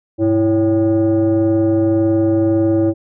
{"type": "tone with frequency modulation", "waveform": "sine", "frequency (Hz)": 329.6, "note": "E4", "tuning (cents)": 0, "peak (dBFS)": -10, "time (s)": [0.18, 2.94], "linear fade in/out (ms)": 50, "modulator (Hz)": 227, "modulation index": 0.76, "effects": ["tanh soft clip ceiling -8 dBFS"]}